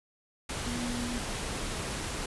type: tone in noise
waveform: sine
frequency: 241.3 Hz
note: B3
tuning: 40 cents flat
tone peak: -34 dBFS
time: 0.66-1.19 s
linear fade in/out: 5 ms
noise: pink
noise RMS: -35 dBFS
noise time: 0.49-2.26 s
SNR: -2 dB
effects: resampled to 24000 Hz